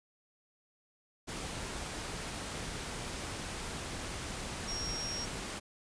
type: tone in noise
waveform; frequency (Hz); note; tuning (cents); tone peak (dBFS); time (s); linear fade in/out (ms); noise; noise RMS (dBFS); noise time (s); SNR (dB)
sine; 5588; F8; 0; -37; 4.67-5.26; 20; pink; -40; 1.27-5.6; 0
effects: resampled to 22050 Hz